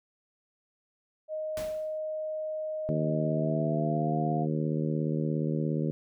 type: tone with pitch glide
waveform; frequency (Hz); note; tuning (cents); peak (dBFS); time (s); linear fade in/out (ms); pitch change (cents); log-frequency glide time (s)
sine; 622 to 702.2; D#5 to F5; -1 to +9; -31; 1.28-4.47; 50; +210; 3.24-4.17
type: noise with exponential decay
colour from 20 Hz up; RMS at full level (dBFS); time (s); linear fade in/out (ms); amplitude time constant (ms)
pink; -38; 1.57-1.98; 1; 88
type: harmonic tone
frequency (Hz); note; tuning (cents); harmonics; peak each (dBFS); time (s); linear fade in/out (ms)
77.1; D#2; -15; 2 / 3 / 4 / 5 / 6 / 7; -29 / -33 / -35 / -37 / -39 / -40; 2.89-5.91; 0
effects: none